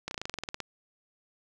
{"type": "slowing click train", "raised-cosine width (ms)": 0.2, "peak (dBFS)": -17, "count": 13, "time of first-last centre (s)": [0.08, 0.603], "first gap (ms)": 31, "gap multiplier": 1.06, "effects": []}